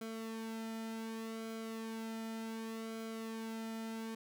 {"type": "tone with flanger", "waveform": "sawtooth", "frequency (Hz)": 224, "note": "A3", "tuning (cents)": 31, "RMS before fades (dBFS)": -43, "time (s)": [0.01, 4.15], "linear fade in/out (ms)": 5, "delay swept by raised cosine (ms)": [1.1, 1.85], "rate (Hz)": 0.67, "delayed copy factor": -0.6, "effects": []}